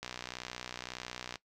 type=click train; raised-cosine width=0.2 ms; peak=-22 dBFS; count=83; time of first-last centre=0.03-1.357 s; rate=61.8 Hz; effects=noise-tail reverb RT60 0.1 s tail -19 dB re dry